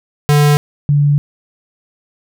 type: tone pair in turn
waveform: square / sine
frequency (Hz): 146.83 / 144.72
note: D3 / D3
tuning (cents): 0 / -25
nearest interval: unison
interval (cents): 25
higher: first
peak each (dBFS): -8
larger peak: neither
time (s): 0.29-0.57 / 0.89-1.18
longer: second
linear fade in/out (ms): 0
effects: none